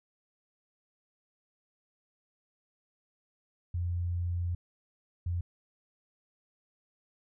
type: tone bursts at uneven times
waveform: sine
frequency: 87.31 Hz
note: F2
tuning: in tune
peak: -29 dBFS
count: 2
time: 3.74-4.55 / 5.26-5.41 s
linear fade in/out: 5 ms
effects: none